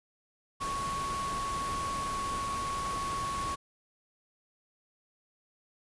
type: tone in noise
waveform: sine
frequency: 1108.7 Hz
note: C#6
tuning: in tune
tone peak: -32 dBFS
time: 0.6-3.56 s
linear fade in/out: 20 ms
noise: pink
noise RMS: -39 dBFS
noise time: 0.6-3.56 s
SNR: +4 dB
effects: resampled to 24000 Hz